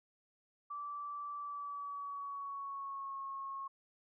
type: tone with pitch glide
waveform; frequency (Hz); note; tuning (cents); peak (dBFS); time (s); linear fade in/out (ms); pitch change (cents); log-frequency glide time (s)
sine; 1162 to 1090.5; D6 to C#6; -19 to -29; -40; 0.7-3.68; 10; -110; 1.38-3.18
effects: none